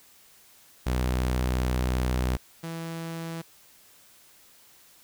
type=tone pair in turn; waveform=sawtooth; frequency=62.7 / 165.08 Hz; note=B1 / E3; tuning=+27 / +3 cents; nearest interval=octave + perfect fourth; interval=1676 cents; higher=second; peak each=-20 / -29 dBFS; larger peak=first; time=0.86-2.37 / 2.63-3.42 s; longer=first; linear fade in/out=10 ms; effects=white hiss -56 dBFS RMS until 5.03 s